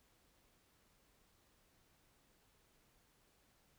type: silence
effects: pink hiss -73 dBFS RMS until 3.78 s